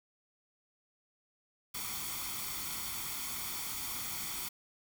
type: noise with comb filter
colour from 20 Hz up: white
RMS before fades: -39 dBFS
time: 1.74-4.49 s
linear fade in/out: 10 ms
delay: 0.89 ms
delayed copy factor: +0.65
effects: none